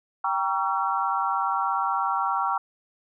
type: chord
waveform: sine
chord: G diminished seventh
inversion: none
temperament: just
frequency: 784 / 940.8 / 1128.9 / 1354.7 Hz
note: G5 / Bb5 / Db6 / Fb6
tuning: 0 / +16 / +31 / +47 cents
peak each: -28 dBFS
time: 0.24-2.58 s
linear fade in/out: 5 ms
effects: none